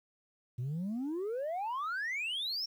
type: exponential sweep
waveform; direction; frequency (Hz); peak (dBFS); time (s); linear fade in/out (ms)
sine; up; 116.54 to 5588; -31; 0.58-2.66; 10
effects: tanh soft clip ceiling -32 dBFS + 11-bit